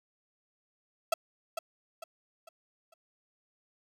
35% pulse tone with echo, 659.3 Hz, E5, in tune, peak -22 dBFS, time 1.12-1.14 s, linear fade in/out 5 ms, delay 450 ms, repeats 4, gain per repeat -8 dB, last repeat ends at 2.94 s, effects none

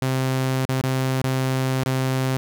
sawtooth tone with dropouts, 131.1 Hz, C3, 4 cents sharp, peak -16 dBFS, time 0.02-2.37 s, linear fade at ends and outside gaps 0 ms, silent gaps 0.653-0.69 / 0.814-0.838 / 1.217-1.241 / 1.836-1.861 s, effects none

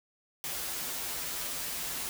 white noise with comb filter, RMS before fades -36 dBFS, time 0.44-2.09 s, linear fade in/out 0 ms, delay 9.6 ms, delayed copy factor -0.9, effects none

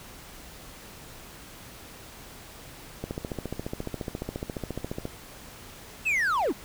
click train, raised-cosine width 2 ms, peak -18 dBFS, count 30, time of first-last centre 3.04-5.054 s, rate 14.4 Hz
triangle linear sweep, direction down, 2709 to 200 Hz, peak -21 dBFS, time 6.05-6.53 s, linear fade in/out 20 ms
effects pink hiss -46 dBFS RMS until 6.64 s

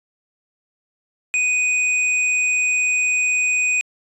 square tone, 2489 Hz, D#7, in tune, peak -17 dBFS, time 1.34-3.81 s, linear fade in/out 0 ms, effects resampled to 24000 Hz

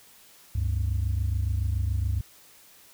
sine tone pair together, 70.11 / 97.2 Hz, C#2 / G2, +20 / -14 cents, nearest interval tritone, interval 566 cents, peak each -25 dBFS, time 0.55-2.21 s, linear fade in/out 5 ms, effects tanh soft clip ceiling -19 dBFS + white hiss -54 dBFS RMS until 2.93 s

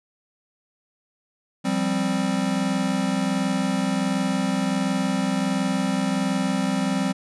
square chord, F suspended second, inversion none, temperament equal, 174.61 / 196 / 261.6 Hz, F3 / G3 / C4, 0 / 0 / 0 cents, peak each -29 / -25 / -26 dBFS, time 1.64-7.13 s, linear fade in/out 20 ms, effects resampled to 24000 Hz

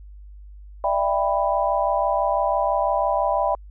sine chord, E minor seventh, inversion third, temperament just, 593.3 / 659.3 / 791.1 / 988.9 Hz, D5 / E5 / G5 / B5, +18 / 0 / +16 / +2 cents, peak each -24 dBFS, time 0.84-3.55 s, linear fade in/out 2 ms, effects added 50 Hz sine -39 dBFS peak until 3.7 s

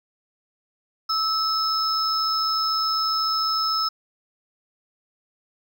triangle tone pair together, 1303 / 5212 Hz, E6 / E8, -20 / -20 cents, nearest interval 2 octaves, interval 2400 cents, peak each -22 dBFS, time 1.09-3.89 s, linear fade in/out 10 ms, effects none

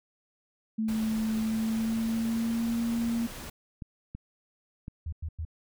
sine tone with pitch glide, 220 to 232.1 Hz, A3 to A#3, 0 to -7 cents, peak -26 dBFS, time 0.78-3.27 s, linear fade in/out 10 ms, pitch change +93 cents, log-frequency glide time 1.39-2.79 s
pink noise, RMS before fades -42 dBFS, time 0.88-3.5 s, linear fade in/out 5 ms
clicks, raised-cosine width 5 ms, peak -26 dBFS, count 3, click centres 3.822 / 4.15 / 4.881 s
sine tone bursts, 80 Hz, D#2, 49 cents sharp, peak -31 dBFS, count 3, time 5.06-5.451 s, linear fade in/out 5 ms, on 65 ms, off 98 ms
effects none

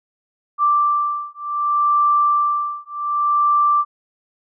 sine beating tone pair, 1174.7 / 1175.36 Hz, D6 / D6, 0 / +1 cents, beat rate 0.66 Hz, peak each -18 dBFS, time 0.58-3.85 s, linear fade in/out 50 ms, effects none

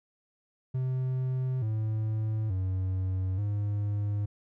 triangle tone with pitch steps, 129.2 / 109 / 93.7 / 102.9 Hz, C3 / A2 / F#2 / G#2, -21 / -16 / +22 / -16 cents, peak -25 dBFS, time 0.74-4.26 s, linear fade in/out 10 ms, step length 880 ms, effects none

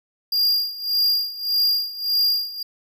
square tone with tremolo, 4809 Hz, D8, 40 cents sharp, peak -16 dBFS, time 0.32-2.63 s, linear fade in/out 5 ms, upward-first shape sine, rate 1.7 Hz, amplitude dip 85%, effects none

